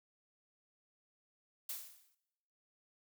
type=noise with exponential decay; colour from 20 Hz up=blue; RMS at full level=-39 dBFS; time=1.69-2.15 s; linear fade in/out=5 ms; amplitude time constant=100 ms; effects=noise-tail reverb RT60 1.0 s tail -22 dB re dry